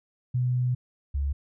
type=tone pair in turn; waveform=sine; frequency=125 / 70.15 Hz; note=B2 / C#2; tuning=+21 / +21 cents; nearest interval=minor seventh; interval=1000 cents; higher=first; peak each=-22 / -24 dBFS; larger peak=first; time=0.34-0.75 / 1.14-1.33 s; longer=first; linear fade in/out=10 ms; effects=none

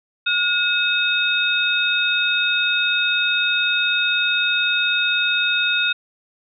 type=tone cluster; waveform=sine; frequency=1438 / 2567 / 3702 Hz; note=F#6 / E7 / A#7; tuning=-50 / -47 / -13 cents; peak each=-21 dBFS; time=0.26-5.93 s; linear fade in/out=10 ms; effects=none

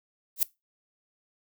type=noise with exponential growth; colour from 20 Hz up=violet; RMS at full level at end=-18 dBFS; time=0.36-0.43 s; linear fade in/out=2 ms; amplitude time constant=15 ms; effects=noise-tail reverb RT60 0.2 s tail -20 dB re dry

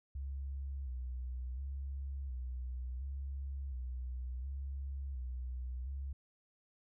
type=tone with vibrato; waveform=sine; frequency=65.41 Hz; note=C2; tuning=in tune; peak=-38 dBFS; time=0.15-6.13 s; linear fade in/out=5 ms; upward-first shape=square; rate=0.7 Hz; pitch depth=73 cents each way; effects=none

